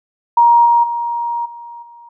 sine tone with level steps, 943 Hz, A#5, 20 cents sharp, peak -6 / -8 / -17 / -30 / -37 dBFS, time 0.37-2.09 s, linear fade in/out 5 ms, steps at 0.65 / 0.83 / 1.45 / 1.82 s, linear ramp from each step 10 ms, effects none

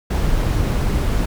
brown noise, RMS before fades -18 dBFS, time 0.1-1.26 s, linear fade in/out 10 ms, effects none

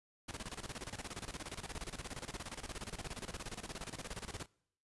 pink noise with tremolo, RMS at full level -43 dBFS, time 0.28-4.46 s, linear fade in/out 10 ms, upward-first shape square, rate 17 Hz, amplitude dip 80%, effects noise-tail reverb RT60 0.7 s tail -25 dB re dry + resampled to 24000 Hz

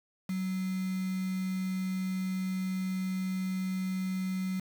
sine tone with quantisation, 187.2 Hz, F#3, 20 cents sharp, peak -30 dBFS, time 0.29-4.6 s, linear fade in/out 5 ms, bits 7, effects none

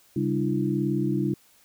sine tone cluster, 136 / 198.2 / 299.9 / 338.1 Hz, C#3 / G3 / D4 / E4, -33 / +19 / +36 / +44 cents, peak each -28 dBFS, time 0.16-1.34 s, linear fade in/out 5 ms, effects white hiss -59 dBFS RMS until 1.64 s

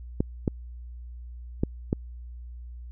clicks, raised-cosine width 3 ms, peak -10 dBFS, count 4, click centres 0.205 / 0.478 / 1.635 / 1.929 s, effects added 60 Hz sine -38 dBFS peak until 2.91 s

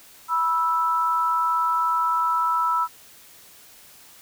sine tone pair together, 979 / 1318.6 Hz, B5 / E6, -15 / 0 cents, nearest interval perfect fourth, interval 515 cents, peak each -23 / -21 dBFS, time 0.28-2.88 s, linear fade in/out 50 ms, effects white hiss -49 dBFS RMS until 4.21 s

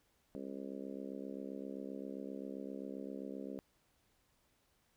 harmonic tone, 67.6 Hz, C#2, 43 cents flat, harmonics 3 / 4 / 5 / 6 / 7 / 8 / 9, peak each -48 / -46 / -52 / -50 / -52 / -52 / -57 dBFS, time 0.35-3.59 s, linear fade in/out 0 ms, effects pink hiss -75 dBFS RMS until 4.96 s

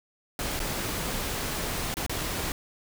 pink noise with dropouts, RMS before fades -31 dBFS, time 0.39-2.52 s, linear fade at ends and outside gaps 1 ms, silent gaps 0.593-0.601 / 1.941-1.969 / 2.064-2.095 s, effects none

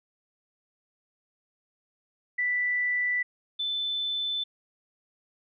sine tone pair in turn, 1975.5 / 3520 Hz, B6 / A7, 0 / 0 cents, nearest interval minor seventh, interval 1000 cents, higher second, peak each -24 / -27 dBFS, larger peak first, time 2.38-3.23 / 3.59-4.44 s, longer neither, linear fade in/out 10 ms, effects none

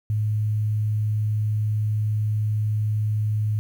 sine tone, 106.7 Hz, G#2, 47 cents sharp, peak -20 dBFS, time 0.1-3.59 s, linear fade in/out 0 ms, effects 9-bit

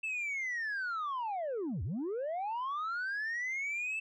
sine linear two-way sweep, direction down then up, 2659 to 72.7 to 2659 Hz, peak -31 dBFS, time 0.03-4 s, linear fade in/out 10 ms, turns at 1.83 s, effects tanh soft clip ceiling -32 dBFS

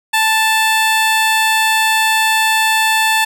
15% pulse tone, 880 Hz, A5, in tune, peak -5 dBFS, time 0.13-3.25 s, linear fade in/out 10 ms, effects none

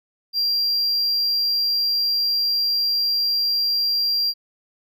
triangle tone, 4752 Hz, D8, 20 cents sharp, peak -17 dBFS, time 0.33-4.34 s, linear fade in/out 50 ms, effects none

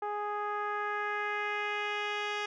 10% pulse tone with low-pass filter sweep, 415.3 Hz, G#4, in tune, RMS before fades -34 dBFS, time 0.02-2.46 s, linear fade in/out 5 ms, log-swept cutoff 930 to 4000 Hz, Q 1.8, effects none

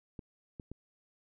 clicks, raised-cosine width 3 ms, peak -30 dBFS, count 3, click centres 0.192 / 0.598 / 0.716 s, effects none

